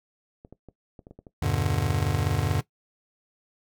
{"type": "clicks", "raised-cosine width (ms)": 2, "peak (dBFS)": -31, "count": 11, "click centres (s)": [0.449, 0.526, 0.687, 0.992, 1.069, 1.11, 1.19, 1.268, 1.448, 1.521, 1.741]}
{"type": "chord", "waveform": "square", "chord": "E minor seventh", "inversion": "none", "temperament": "just", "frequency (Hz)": [82.41, 98.89, 123.61, 148.33], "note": ["E2", "G2", "B2", "D3"], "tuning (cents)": [0, 16, 2, 18], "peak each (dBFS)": [-31, -28, -32, -29], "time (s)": [1.42, 2.61], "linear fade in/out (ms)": 5}
{"effects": ["noise-tail reverb RT60 0.1 s tail -17 dB re dry"]}